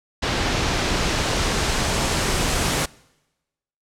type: noise with low-pass filter sweep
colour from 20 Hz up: pink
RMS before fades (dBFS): -22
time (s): 0.22-2.86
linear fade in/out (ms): 10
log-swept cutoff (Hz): 4800 to 10000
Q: 0.89
effects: noise-tail reverb RT60 1.0 s tail -24 dB re dry